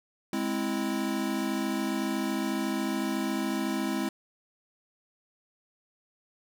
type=chord; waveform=square; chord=Ab augmented; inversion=none; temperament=equal; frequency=207.7 / 261.6 / 329.6 Hz; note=Ab3 / C4 / E4; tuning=0 / 0 / 0 cents; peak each=-33 dBFS; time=0.33-4.09 s; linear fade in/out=2 ms; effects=none